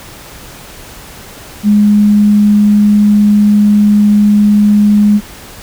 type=tone; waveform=sine; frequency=207.7 Hz; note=G#3; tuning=in tune; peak=-4 dBFS; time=1.63-5.21 s; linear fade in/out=50 ms; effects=pink hiss -32 dBFS RMS until 5.62 s